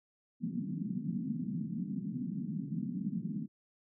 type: band-pass noise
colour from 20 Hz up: white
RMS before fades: -37 dBFS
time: 0.4-3.48 s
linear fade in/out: 50 ms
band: 150 to 250 Hz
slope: 48 dB/octave
effects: none